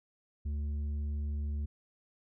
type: tone with tanh clipping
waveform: sine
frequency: 73.42 Hz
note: D2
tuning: in tune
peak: -33 dBFS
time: 0.45-1.66 s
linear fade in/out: 10 ms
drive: 6 dB
effects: none